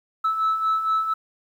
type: beating tone pair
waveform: sine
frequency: 1304 / 1308.3 Hz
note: E6 / E6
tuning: -19 / -13 cents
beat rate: 4.3 Hz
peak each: -26 / -19 dBFS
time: 0.24-1.14 s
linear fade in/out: 10 ms
effects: tanh soft clip ceiling -16 dBFS + 9-bit